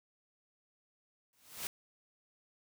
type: noise with exponential growth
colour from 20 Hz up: white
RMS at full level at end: -36 dBFS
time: 1.33-1.67 s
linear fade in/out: 1 ms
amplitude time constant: 72 ms
effects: none